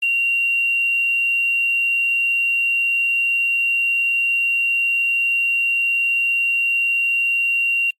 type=tone with quantisation; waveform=sine; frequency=2759 Hz; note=F7; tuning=22 cents flat; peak=-15 dBFS; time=0.02-7.91 s; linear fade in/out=10 ms; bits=7; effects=noise-tail reverb RT60 0.1 s tail -26 dB re dry + MP3 64 kbps